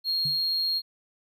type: tone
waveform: triangle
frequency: 4256 Hz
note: C8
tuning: 29 cents sharp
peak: -22 dBFS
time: 0.04-0.82 s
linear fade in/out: 50 ms
type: tone with exponential decay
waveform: sine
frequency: 146.83 Hz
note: D3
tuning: in tune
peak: -29 dBFS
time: 0.25-0.45 s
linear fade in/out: 5 ms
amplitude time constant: 42 ms
effects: tanh soft clip ceiling -18 dBFS